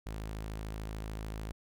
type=tone; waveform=sawtooth; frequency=53.5 Hz; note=A1; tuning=48 cents flat; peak=-34 dBFS; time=0.06-1.52 s; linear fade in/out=5 ms; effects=none